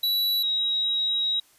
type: tone pair in turn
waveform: square / sine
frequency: 3931 / 3826 Hz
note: B7 / A#7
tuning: -9 / +44 cents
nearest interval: unison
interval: 47 cents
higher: first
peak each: -22 dBFS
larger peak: neither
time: 0.03-0.43 / 0.43-1.4 s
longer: second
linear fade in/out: 5 ms
effects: white hiss -59 dBFS RMS until 1.58 s + resampled to 32000 Hz